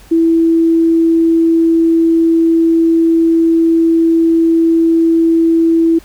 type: tone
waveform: sine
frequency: 329.6 Hz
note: E4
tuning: in tune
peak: -7 dBFS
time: 0.11-5.99 s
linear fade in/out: 10 ms
effects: added 50 Hz sine -42 dBFS peak until 6.04 s + pink hiss -43 dBFS RMS until 6.04 s